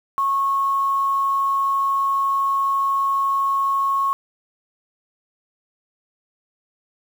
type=tone with quantisation; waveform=sine; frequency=1097 Hz; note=C#6; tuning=18 cents flat; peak=-17 dBFS; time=0.18-4.13 s; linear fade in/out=0 ms; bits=7; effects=none